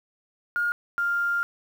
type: tone pair in turn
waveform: sine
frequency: 1422 / 1399.2 Hz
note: F6 / F6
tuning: +31 / +3 cents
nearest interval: unison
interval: 28 cents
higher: first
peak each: -22 dBFS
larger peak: neither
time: 0.56-0.72 / 0.98-1.43 s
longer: second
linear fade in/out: 0 ms
effects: 8-bit